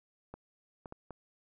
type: clicks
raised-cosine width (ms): 1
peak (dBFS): -30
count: 4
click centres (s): 0.34 / 0.858 / 0.924 / 1.107
effects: none